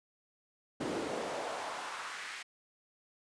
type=noise with high-pass filter sweep; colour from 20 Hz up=brown; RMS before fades=-39 dBFS; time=0.8-2.43 s; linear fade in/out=10 ms; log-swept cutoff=290 to 2000 Hz; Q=1.7; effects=resampled to 22050 Hz